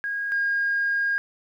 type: tone pair in turn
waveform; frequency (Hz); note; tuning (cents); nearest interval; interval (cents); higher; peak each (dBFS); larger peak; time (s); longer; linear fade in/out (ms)
sine; 1636 / 1623.8; G#6 / G#6; -26 / -39; unison; 13; first; -25 / -20; second; 0.04-0.32 / 0.32-1.18; second; 0
effects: tanh soft clip ceiling -16 dBFS + 10-bit